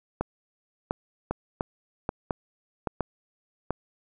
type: two click trains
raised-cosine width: 1 ms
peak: -12 / -13 dBFS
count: 6 / 3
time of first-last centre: 0.21-3.707 / 1.31-2.873 s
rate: 1.43 / 1.28 Hz
effects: none